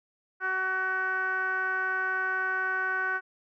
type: tone with low-pass filter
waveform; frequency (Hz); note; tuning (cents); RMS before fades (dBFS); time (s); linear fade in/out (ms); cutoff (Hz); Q
10% pulse; 376; F#4; +28; -29; 0.4-3.21; 50; 1500; 6
effects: none